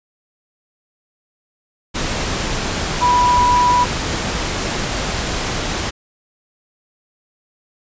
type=tone in noise; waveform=sine; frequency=982 Hz; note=B5; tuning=10 cents flat; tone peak=-11 dBFS; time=3.01-3.85 s; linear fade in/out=20 ms; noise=pink; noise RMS=-21 dBFS; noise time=1.94-5.91 s; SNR=+7 dB; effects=resampled to 16000 Hz